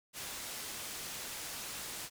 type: low-pass noise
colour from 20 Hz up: white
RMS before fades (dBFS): -43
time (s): 0.13-2.1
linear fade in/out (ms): 50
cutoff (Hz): 11000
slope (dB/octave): 12
effects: none